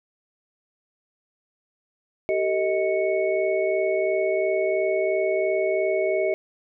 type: tone cluster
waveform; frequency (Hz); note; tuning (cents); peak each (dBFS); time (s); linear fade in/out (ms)
sine; 386.4 / 449.3 / 629 / 2212; G4 / A4 / D#5 / C#7; -25 / +36 / +19 / -4; -24 / -30 / -23 / -32; 2.29-6.34; 0
effects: none